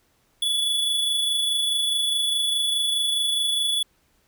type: tone with amplitude modulation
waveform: square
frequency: 3426 Hz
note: A7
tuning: 47 cents flat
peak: -20 dBFS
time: 0.42-3.83 s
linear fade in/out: 5 ms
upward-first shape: sine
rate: 24.8 Hz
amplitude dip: 30%
effects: pink hiss -65 dBFS RMS until 4.27 s